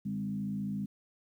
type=tone with frequency modulation; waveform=sine; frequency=200 Hz; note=G3; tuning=35 cents sharp; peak=-32 dBFS; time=0.05-0.86 s; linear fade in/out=10 ms; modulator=54.8 Hz; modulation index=0.81; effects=11-bit